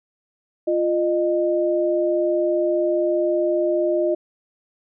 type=tone pair together; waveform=sine; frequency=348.1 / 613 Hz; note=F4 / D#5; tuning=-6 / -26 cents; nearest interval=minor seventh; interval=980 cents; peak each=-20 dBFS; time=0.67-4.15 s; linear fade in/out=10 ms; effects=none